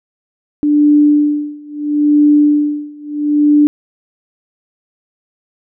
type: tone with tremolo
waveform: sine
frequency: 295.3 Hz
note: D4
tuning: 10 cents sharp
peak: -5 dBFS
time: 0.63-3.67 s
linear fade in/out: 0 ms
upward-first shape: sine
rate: 0.75 Hz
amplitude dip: 95%
effects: none